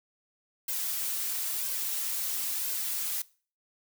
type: noise with flanger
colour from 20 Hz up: blue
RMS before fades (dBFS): -32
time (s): 0.68-3.22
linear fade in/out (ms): 5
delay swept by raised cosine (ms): 1.9 to 5.1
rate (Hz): 1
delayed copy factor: +0.6
effects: noise-tail reverb RT60 0.4 s tail -21 dB re dry